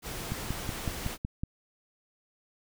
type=noise; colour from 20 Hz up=pink; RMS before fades=-38 dBFS; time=0.02-1.18 s; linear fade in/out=50 ms
type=click train; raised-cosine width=5 ms; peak=-19 dBFS; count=7; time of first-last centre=0.32-1.435 s; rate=5.38 Hz
effects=none